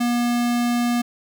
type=tone; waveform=square; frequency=240 Hz; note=B3; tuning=49 cents flat; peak=-19 dBFS; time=0-1.02 s; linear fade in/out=10 ms; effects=none